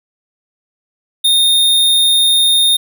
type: tone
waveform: square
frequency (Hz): 3666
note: A#7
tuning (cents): -30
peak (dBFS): -9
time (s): 1.24-2.77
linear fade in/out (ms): 10
effects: none